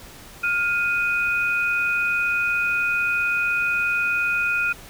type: tone pair together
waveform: sine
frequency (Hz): 1409.5 / 2489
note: F6 / D#7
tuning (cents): +16 / 0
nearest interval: minor seventh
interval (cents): 984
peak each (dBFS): -22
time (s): 0.43-4.73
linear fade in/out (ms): 10
effects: pink hiss -43 dBFS RMS until 4.89 s